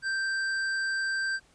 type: tone with tanh clipping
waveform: sine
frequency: 1568 Hz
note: G6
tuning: in tune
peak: -29 dBFS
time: 0.02-1.4 s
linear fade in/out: 50 ms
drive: 13 dB
effects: pink hiss -62 dBFS RMS until 1.54 s + resampled to 22050 Hz